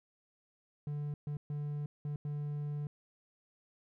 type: tone bursts at uneven times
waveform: triangle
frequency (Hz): 146.83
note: D3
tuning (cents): 0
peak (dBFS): -33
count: 5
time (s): 0.87-1.14 / 1.27-1.37 / 1.5-1.86 / 2.05-2.16 / 2.25-2.87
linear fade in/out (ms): 2
effects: none